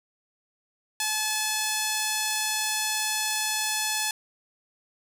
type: tone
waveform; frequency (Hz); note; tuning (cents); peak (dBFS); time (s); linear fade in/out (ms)
5% pulse; 861; A5; -38; -13; 1-4.11; 2
effects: none